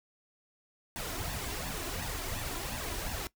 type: noise with flanger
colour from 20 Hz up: pink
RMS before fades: -37 dBFS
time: 0.96-3.27 s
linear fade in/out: 0 ms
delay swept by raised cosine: 1.1 to 3 ms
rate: 2.8 Hz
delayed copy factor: +0.65
effects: noise-tail reverb RT60 0.1 s tail -19 dB re dry